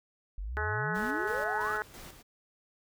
sine exponential sweep, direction up, 43.46 to 1399 Hz, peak -34 dBFS, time 0.38-1.76 s, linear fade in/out 0 ms
harmonic tone, 212.9 Hz, G#3, 43 cents sharp, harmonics 2 / 3 / 4 / 5 / 6 / 7 / 8 / 9, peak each -38 / -45 / -38 / -43 / -40 / -34 / -39 / -44 dBFS, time 0.57-1.82 s, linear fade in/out 0 ms
pink noise with tremolo, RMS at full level -47 dBFS, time 0.94-2.23 s, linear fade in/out 20 ms, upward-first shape square, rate 3 Hz, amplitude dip 55%
effects none

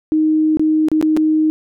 sine tone with dropouts, 311.5 Hz, D#4, 2 cents sharp, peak -11 dBFS, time 0.12-1.5 s, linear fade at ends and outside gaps 0 ms, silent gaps 0.571-0.595 / 0.885-0.916 / 1.013-1.026 / 1.166-1.172 s, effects none

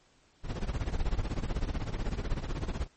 brown noise with tremolo, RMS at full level -28 dBFS, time 0.43-2.88 s, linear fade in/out 50 ms, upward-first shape triangle, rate 16 Hz, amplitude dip 90%, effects pink hiss -65 dBFS RMS until 2.96 s + MP3 32 kbps

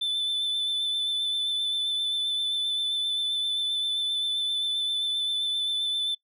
sine tone with vibrato, 3520 Hz, A7, in tune, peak -22 dBFS, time 0.01-6.15 s, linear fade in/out 10 ms, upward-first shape sine, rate 7.6 Hz, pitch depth 19 cents each way, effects noise-tail reverb RT60 0.1 s tail -23 dB re dry + tanh soft clip ceiling -24 dBFS

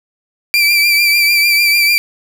30% pulse tone with vibrato, 2349 Hz, D7, in tune, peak -6 dBFS, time 0.54-1.98 s, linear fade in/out 0 ms, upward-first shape triangle, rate 6.7 Hz, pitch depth 44 cents each way, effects none

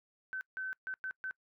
sine tone bursts at uneven times, 1529 Hz, G6, 44 cents flat, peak -36 dBFS, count 5, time 0.33-0.41 / 0.57-0.73 / 0.87-0.94 / 1.04-1.11 / 1.24-1.31 s, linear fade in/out 0 ms, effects noise-tail reverb RT60 0.1 s tail -24 dB re dry

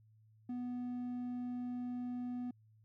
sine tone with hard clipping, 246.3 Hz, B3, 5 cents flat, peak -39 dBFS, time 0.49-2.51 s, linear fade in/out 5 ms, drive 3 dB, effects added 109 Hz sine -63 dBFS peak until 2.84 s

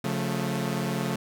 sawtooth chord, Db augmented, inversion none, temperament equal with one note detuned, 138.59 / 177.77 / 220 Hz, Db3 / F3 / A3, 0 / +31 / 0 cents, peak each -27 dBFS, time 0.04-1.16 s, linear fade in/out 5 ms, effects none

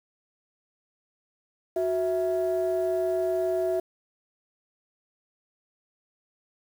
sine tone pair together, 368.4 / 657 Hz, F#4 / E5, -7 / -6 cents, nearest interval minor seventh, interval 1001 cents, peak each -25 dBFS, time 1.76-3.8 s, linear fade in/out 5 ms, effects tanh soft clip ceiling -18 dBFS + 8-bit

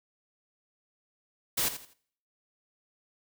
white noise with echo, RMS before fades -28 dBFS, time 1.57-1.69 s, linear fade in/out 10 ms, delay 83 ms, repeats 3, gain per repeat -11 dB, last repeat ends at 1.939 s, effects noise-tail reverb RT60 0.6 s tail -23 dB re dry

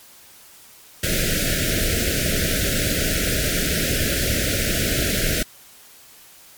pink band-stop noise, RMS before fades -21 dBFS, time 1.03-5.43 s, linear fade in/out 5 ms, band 670 to 1400 Hz, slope 96 dB/octave, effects white hiss -47 dBFS RMS until 6.57 s + MP3 96 kbps

